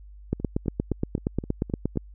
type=two click trains; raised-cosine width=3 ms; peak=-22 / -11 dBFS; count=7 / 15; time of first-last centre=0.4-1.958 / 0.33-1.973 s; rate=3.85 / 8.52 Hz; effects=added 50 Hz sine -43 dBFS peak until 2.14 s